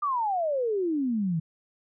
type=exponential sweep; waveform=sine; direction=down; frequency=1220 to 154.9 Hz; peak=-24 dBFS; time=0.02-1.4 s; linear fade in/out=10 ms; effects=none